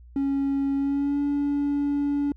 triangle tone with pitch glide, 276.2 to 286.1 Hz, C#4 to D4, -6 to -45 cents, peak -19 dBFS, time 0.16-2.32 s, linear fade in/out 2 ms, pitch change +61 cents, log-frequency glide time 0.76-1.2 s, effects tanh soft clip ceiling -16 dBFS + added 60 Hz sine -45 dBFS peak until 2.36 s

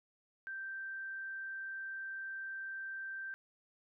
sine tone, 1566 Hz, G6, 2 cents flat, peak -40 dBFS, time 0.47-3.34 s, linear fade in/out 0 ms, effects none

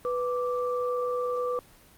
sine tone pair together, 493.9 / 1171 Hz, B4 / D6, 0 / -5 cents, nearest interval octave + minor third, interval 1495 cents, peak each -27 / -32 dBFS, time 0.05-1.59 s, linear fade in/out 0 ms, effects pink hiss -55 dBFS RMS until 1.97 s + Opus 24 kbps

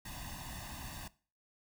pink noise with comb filter, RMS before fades -45 dBFS, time 0.05-1.08 s, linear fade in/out 5 ms, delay 1.1 ms, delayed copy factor +0.9, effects noise-tail reverb RT60 0.4 s tail -20 dB re dry

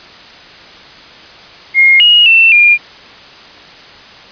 sine tone with pitch steps, 2138 / 2882 / 2683 / 2408 Hz, C7 / F#7 / E7 / D7, +37 / -46 / +30 / +43 cents, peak -3 dBFS, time 1.74-2.78 s, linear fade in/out 50 ms, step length 260 ms, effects white hiss -35 dBFS RMS until 4.31 s + resampled to 11025 Hz

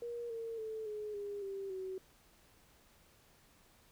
sine tone with pitch steps, 474 / 456.3 / 439.2 / 422.8 / 407 / 391.7 / 377.1 Hz, A#4 / A#4 / A4 / G#4 / G#4 / G4 / F#4, +29 / -37 / -3 / +31 / -35 / -1 / +33 cents, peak -39 dBFS, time 0.02-1.98 s, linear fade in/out 2 ms, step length 280 ms, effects pink hiss -66 dBFS RMS until 3.91 s

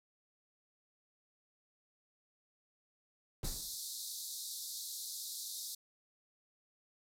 brown noise with exponential decay, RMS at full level -36 dBFS, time 3.43-3.79 s, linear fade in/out 2 ms, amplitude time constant 77 ms
pink band-pass noise, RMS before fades -44 dBFS, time 3.44-5.75 s, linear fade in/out 5 ms, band 3700 to 15000 Hz, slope 96 dB/octave
effects none

